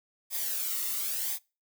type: noise with flanger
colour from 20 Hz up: blue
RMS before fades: -32 dBFS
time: 0.3-1.39 s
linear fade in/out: 50 ms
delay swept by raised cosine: 0.7 to 1.25 ms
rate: 0.92 Hz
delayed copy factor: -0.6
effects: noise-tail reverb RT60 0.3 s tail -24 dB re dry